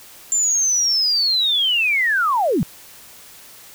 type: linear sweep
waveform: sine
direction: down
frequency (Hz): 7270 to 130.8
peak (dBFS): -15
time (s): 0.32-2.63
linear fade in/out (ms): 0
effects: white hiss -43 dBFS RMS until 3.74 s